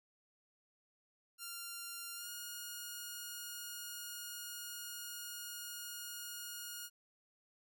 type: tone with pitch glide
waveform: 5% pulse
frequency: 1391 to 1433.4 Hz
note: F6 to F6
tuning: -7 to +45 cents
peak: -33 dBFS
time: 1.38-6.9 s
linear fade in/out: 50 ms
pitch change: +52 cents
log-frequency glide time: 2.15-2.29 s
effects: none